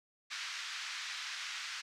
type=band-pass noise; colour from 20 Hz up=pink; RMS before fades=-42 dBFS; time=0.3-1.82 s; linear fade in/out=20 ms; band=1400 to 6000 Hz; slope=24 dB/octave; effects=none